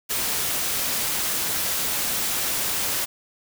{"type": "noise", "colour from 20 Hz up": "white", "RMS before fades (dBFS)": -25, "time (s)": [0.09, 3.06], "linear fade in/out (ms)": 20, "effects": []}